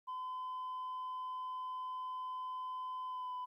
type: tone with pitch glide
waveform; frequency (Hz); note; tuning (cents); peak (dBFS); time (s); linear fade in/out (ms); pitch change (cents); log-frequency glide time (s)
sine; 1018 to 1001.7; C6 to B5; -48 to +24; -37; 0.07-3.46; 20; -28; 3.07-3.34
effects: tanh soft clip ceiling -38 dBFS + 13-bit

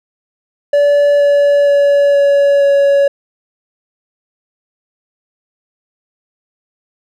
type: tone with pitch steps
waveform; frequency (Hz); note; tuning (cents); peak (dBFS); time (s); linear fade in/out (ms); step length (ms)
triangle; 576 / 572.4 / 568.7 / 565.1 / 561.5; D5 / D5 / C#5 / C#5 / C#5; -34 / -45 / +44 / +33 / +22; -5; 0.73-3.08; 5; 470
effects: none

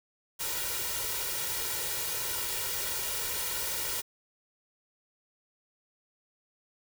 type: noise with comb filter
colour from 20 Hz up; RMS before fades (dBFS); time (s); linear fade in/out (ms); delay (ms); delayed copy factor
white; -33; 0.39-4.02; 20; 2.1; +0.75
effects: none

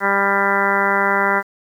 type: harmonic tone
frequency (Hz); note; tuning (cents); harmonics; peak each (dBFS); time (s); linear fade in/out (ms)
198.3; G3; +20; 1 / 2 / 3 / 4 / 5 / 6 / 7 / 8 / 9 / 10; -27 / -24 / -25 / -24 / -21 / -27 / -21 / -24 / -25 / -23; 0-1.43; 50
effects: 8-bit

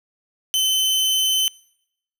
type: tone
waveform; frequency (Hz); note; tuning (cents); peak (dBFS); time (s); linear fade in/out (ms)
sawtooth; 3057; G7; -44; -14; 0.54-1.48; 0
effects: noise-tail reverb RT60 0.8 s tail -25 dB re dry

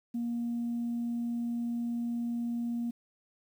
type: tone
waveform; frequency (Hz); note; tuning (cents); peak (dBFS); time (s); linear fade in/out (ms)
sine; 236.2; A#3; +23; -29; 0.14-2.91; 10
effects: tanh soft clip ceiling -27 dBFS + 10-bit

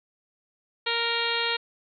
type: harmonic tone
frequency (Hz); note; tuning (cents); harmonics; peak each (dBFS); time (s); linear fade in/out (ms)
466.2; A#4; 0; 1 / 2 / 3 / 4 / 5 / 6 / 7 / 8 / 9; -33 / -33 / -33 / -33 / -33 / -33 / -33 / -33 / -33; 0.86-1.57; 10
effects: none

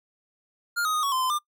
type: tone with pitch steps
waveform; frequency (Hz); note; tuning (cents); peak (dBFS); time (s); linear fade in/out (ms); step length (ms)
square; 1408 / 1255 / 1238 / 1116 / 1035 / 1027 / 1198; F6 / D#6 / D#6 / C#6 / C6 / C6 / D6; +14 / +15 / -9 / +11 / -19 / -33 / +34; -24; 0.76-1.39; 20; 90
effects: noise-tail reverb RT60 0.1 s tail -24 dB re dry

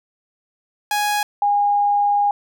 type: tone pair in turn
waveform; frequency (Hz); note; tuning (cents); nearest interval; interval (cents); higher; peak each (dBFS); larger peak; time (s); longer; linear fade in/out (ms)
sawtooth / sine; 830.6 / 816.8; G#5 / G#5; 0 / -29; unison; 29; first; -14; neither; 0.91-1.23 / 1.42-2.31; second; 2
effects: none

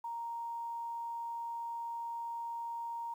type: tone with quantisation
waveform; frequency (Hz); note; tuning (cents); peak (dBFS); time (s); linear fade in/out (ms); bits
sine; 932.3; A#5; 0; -37; 0.04-3.14; 5; 11
effects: none

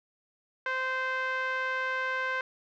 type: tone with low-pass filter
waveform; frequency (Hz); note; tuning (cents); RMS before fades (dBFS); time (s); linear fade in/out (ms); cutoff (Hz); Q
5% pulse; 519; C5; -14; -31; 0.66-2.41; 2; 1600; 2.3
effects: none

